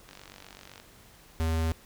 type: click train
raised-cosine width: 0.2 ms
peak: -29 dBFS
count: 35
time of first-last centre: 0.09-0.8 s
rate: 47.9 Hz
type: tone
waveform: square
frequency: 81 Hz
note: E2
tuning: 30 cents flat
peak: -26 dBFS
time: 1.4-1.72 s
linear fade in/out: 0 ms
effects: pink hiss -55 dBFS RMS until 1.85 s